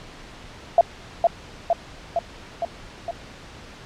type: tone with echo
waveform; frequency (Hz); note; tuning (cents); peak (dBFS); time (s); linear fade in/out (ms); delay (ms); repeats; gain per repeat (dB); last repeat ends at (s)
sine; 680; F5; -46; -9; 0.78-0.81; 2; 460; 5; -3; 3.11
effects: pink hiss -42 dBFS RMS until 3.85 s + low-pass 5000 Hz 12 dB/octave